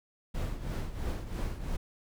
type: noise with tremolo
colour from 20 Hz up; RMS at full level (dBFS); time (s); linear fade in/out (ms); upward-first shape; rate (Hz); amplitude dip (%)
brown; -31; 0.34-1.77; 10; triangle; 3; 75
effects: none